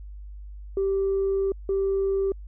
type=tone pair in turn; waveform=sine; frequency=390 / 390 Hz; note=G4 / G4; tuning=-9 / -9 cents; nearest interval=unison; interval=0 cents; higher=neither; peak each=-20 dBFS; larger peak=neither; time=0.77-1.52 / 1.69-2.32 s; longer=first; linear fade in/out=2 ms; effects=tanh soft clip ceiling -18 dBFS + added 50 Hz sine -37 dBFS peak until 2.47 s